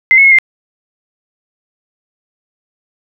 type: tone with pitch steps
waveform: sine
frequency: 2071 / 2190 / 2169 / 2098 Hz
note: C7 / C#7 / C#7 / C7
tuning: -18 / -22 / -38 / +4 cents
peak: -3 dBFS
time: 0.11-0.386 s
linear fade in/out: 0 ms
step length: 69 ms
effects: none